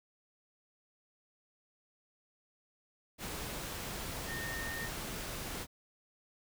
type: tone in noise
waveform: sine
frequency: 1834 Hz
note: A#6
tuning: 29 cents flat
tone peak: -40 dBFS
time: 4.26-4.9 s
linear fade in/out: 50 ms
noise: pink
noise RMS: -41 dBFS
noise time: 3.18-5.67 s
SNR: -2 dB
effects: none